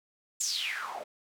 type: noise with band-pass filter sweep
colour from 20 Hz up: white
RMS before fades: -34 dBFS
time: 0.4-1.04 s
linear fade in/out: 10 ms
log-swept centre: 7600 to 540 Hz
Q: 7.9
effects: none